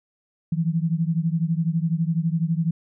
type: beating tone pair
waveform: sine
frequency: 160.7 / 172.7 Hz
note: E3 / F3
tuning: -44 / -19 cents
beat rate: 12 Hz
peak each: -22 / -24 dBFS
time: 0.52-2.71 s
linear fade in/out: 5 ms
effects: none